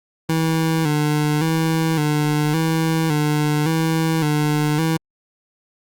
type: tone with vibrato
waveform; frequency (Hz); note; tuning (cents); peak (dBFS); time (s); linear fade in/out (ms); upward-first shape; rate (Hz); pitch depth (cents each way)
25% pulse; 155.56; D#3; 0; -13; 0.29-4.97; 5; square; 0.89; 65
effects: Opus 48 kbps